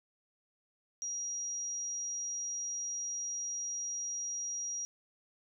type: tone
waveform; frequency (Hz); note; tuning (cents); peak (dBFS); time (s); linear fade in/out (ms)
sine; 5730; F8; +44; -35; 1.02-4.85; 0
effects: none